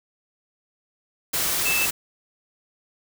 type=tone in noise; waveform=sine; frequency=2637 Hz; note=E7; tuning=in tune; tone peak=-22 dBFS; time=1.65-1.86 s; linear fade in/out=10 ms; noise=white; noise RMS=-24 dBFS; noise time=1.33-1.91 s; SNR=-1 dB; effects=none